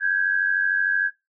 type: tone pair together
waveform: sine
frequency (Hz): 1568 / 1661.2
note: G6 / G#6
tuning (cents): 0 / 0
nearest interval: minor second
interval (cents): 100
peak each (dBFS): -22 / -21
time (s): 0-1.11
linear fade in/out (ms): 50
effects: noise-tail reverb RT60 0.2 s tail -18 dB re dry